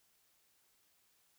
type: silence
effects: white hiss -73 dBFS RMS until 1.38 s